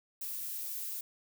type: noise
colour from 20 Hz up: violet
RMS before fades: -39 dBFS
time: 0.21-1.01 s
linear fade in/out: 5 ms
effects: none